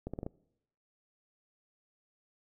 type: accelerating click train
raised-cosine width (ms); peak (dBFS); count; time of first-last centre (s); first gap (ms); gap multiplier
2; -24; 5; 0.07-0.265; 66; 0.8
effects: noise-tail reverb RT60 0.8 s tail -23 dB re dry